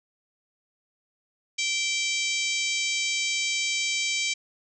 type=harmonic tone with a mistuned harmonic; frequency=776 Hz; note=G5; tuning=18 cents flat; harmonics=3 / 4 / 5 / 6 / 7 / 8 / 9 / 10; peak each=-28 / -32 / -35 / -35 / -36 / -34 / -35 / -38 dBFS; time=1.58-4.34 s; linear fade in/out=10 ms; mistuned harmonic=4; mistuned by=+24 cents; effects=none